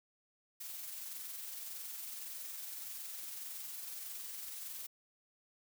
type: noise with amplitude modulation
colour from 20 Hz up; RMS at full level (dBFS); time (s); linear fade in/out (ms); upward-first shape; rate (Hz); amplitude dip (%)
blue; -44; 0.6-4.87; 10; sine; 21.7; 30
effects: none